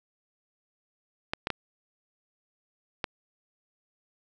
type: clicks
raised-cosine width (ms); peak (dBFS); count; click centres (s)
0.3; -12; 4; 1.335 / 1.471 / 1.503 / 3.042
effects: none